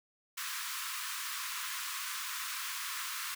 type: high-pass noise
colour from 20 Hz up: pink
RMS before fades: -39 dBFS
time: 0.37-3.35 s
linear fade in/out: 10 ms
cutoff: 1000 Hz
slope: 96 dB/octave
effects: none